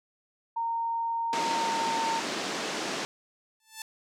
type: tone with pitch glide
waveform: sine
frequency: 922 to 908.8 Hz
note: A#5 to A#5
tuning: -19 to -44 cents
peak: -27 dBFS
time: 0.56-2.2 s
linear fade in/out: 10 ms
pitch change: -25 cents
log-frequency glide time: 1.36-2 s
type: band-pass noise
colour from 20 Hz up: pink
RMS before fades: -33 dBFS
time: 1.33-3.05 s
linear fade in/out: 0 ms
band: 220 to 7000 Hz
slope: 24 dB/octave
type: tone with exponential growth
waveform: 5% pulse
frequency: 880 Hz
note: A5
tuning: in tune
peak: -22 dBFS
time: 3.6-3.82 s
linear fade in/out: 2 ms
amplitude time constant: 47 ms
effects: none